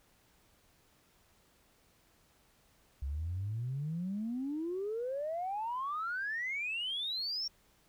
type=exponential sweep; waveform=sine; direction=up; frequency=65.6 to 5590 Hz; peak=-33 dBFS; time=3.02-7.48 s; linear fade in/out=5 ms; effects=tanh soft clip ceiling -29 dBFS + pink hiss -68 dBFS RMS until 7.88 s